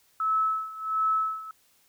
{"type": "tone with tremolo", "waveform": "sine", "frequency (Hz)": 1300, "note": "E6", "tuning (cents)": -24, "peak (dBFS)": -21, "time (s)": [0.2, 1.51], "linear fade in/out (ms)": 2, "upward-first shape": "sine", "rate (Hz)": 1.4, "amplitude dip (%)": 85, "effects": ["white hiss -64 dBFS RMS until 1.88 s"]}